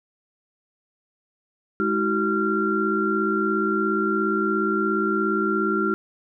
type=tone cluster; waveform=sine; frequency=208.7 / 322.8 / 379.9 / 1378 Hz; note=G#3 / E4 / F#4 / F6; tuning=+9 / -36 / +46 / -24 cents; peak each=-26 / -26 / -25 / -24 dBFS; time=1.8-5.94 s; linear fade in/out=0 ms; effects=none